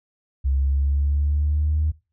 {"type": "exponential sweep", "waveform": "sine", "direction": "up", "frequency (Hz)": [67.1, 77.5], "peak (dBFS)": -17, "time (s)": [0.44, 1.92], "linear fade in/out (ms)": 20, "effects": ["noise-tail reverb RT60 0.3 s tail -20 dB re dry", "tanh soft clip ceiling -13 dBFS"]}